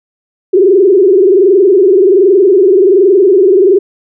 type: tone with frequency modulation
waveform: sine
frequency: 383.2 Hz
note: G4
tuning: 39 cents flat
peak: -3 dBFS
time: 0.53-3.79 s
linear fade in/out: 10 ms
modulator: 21.3 Hz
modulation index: 1.5
effects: none